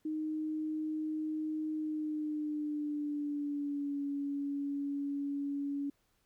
sine tone with pitch glide, 310.2 to 282.8 Hz, D#4 to C#4, -5 to +35 cents, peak -33 dBFS, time 0.05-5.9 s, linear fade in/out 5 ms, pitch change -160 cents, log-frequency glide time 1.73-4.03 s, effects pink hiss -75 dBFS RMS until 6.25 s

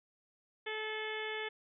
harmonic tone, 433.2 Hz, A4, 27 cents flat, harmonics 1 / 2 / 3 / 4 / 5 / 6 / 7 / 8, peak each -41 / -46 / -51 / -43 / -43 / -51 / -48 / -48 dBFS, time 0.66-1.49 s, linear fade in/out 10 ms, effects none

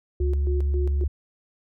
sine tone with tremolo, 360.8 Hz, F#4, 44 cents flat, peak -28 dBFS, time 0.2-1.04 s, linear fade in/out 2 ms, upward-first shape square, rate 3.7 Hz, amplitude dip 80%
sine tone, 70.5 Hz, C#2, 30 cents sharp, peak -20 dBFS, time 0.2-1.08 s, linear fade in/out 10 ms
effects none

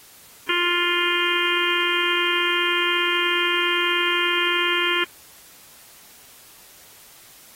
harmonic tone with a mistuned harmonic, 350 Hz, F4, 4 cents sharp, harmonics 1 / 3 / 4 / 5 / 6 / 7 / 8 / 9, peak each -27 / -27 / -27 / -27 / -27 / -27 / -27 / -27 dBFS, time 0.49-5.04 s, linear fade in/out 2 ms, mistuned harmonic 8, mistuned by +17 cents, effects white hiss -48 dBFS RMS until 7.55 s + AAC 48 kbps

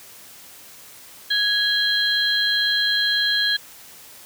sine tone cluster, 1664 / 3249 / 4101 Hz, G#6 / G#7 / C8, +3 / -39 / -36 cents, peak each -22 dBFS, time 1.3-3.57 s, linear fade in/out 10 ms, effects white hiss -44 dBFS RMS until 4.25 s + high-pass 60 Hz 12 dB/octave

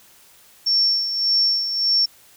sine tone with tremolo, 5450 Hz, F8, 43 cents flat, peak -14 dBFS, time 0.66-2.06 s, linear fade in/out 10 ms, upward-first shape sine, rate 1.7 Hz, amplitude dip 60%, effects white hiss -51 dBFS RMS until 2.36 s

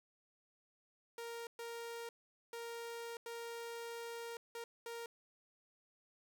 sawtooth tone bursts at uneven times, 466.2 Hz, A#4, in tune, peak -40 dBFS, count 6, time 1.18-1.47 / 1.59-2.09 / 2.53-3.17 / 3.26-4.37 / 4.55-4.64 / 4.86-5.06 s, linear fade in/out 2 ms, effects none

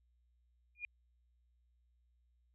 sine tone with exponential growth, 2429 Hz, D#7, 42 cents flat, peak -35 dBFS, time 0.75-0.85 s, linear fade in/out 1 ms, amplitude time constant 21 ms, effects added 60 Hz sine -70 dBFS peak until 2.54 s

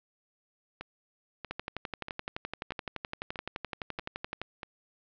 two click trains, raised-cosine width 0.3 ms, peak -22 / -18 dBFS, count 7 / 35, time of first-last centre 0.81-4.632 / 1.51-4.416 s, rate 1.57 / 11.7 Hz, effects low-pass 4000 Hz 12 dB/octave

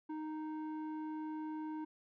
square tone with low-pass filter, 310.4 Hz, D#4, 4 cents flat, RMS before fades -42 dBFS, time 0.09-1.85 s, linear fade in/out 10 ms, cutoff 950 Hz, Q 1.2, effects none

